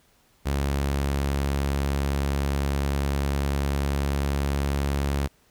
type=tone with pitch glide; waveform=sawtooth; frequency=69.8 to 70.24 Hz; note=C#2 to C#2; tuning=+13 to +23 cents; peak=-19 dBFS; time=0.45-5.28 s; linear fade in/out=20 ms; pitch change=+10 cents; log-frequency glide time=1.64-5.04 s; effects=pink hiss -62 dBFS RMS until 5.5 s